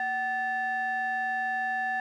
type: ring-modulated tone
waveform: triangle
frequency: 493.9 Hz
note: B4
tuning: in tune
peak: -22 dBFS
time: 0-2 s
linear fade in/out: 2 ms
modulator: 1250 Hz
effects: none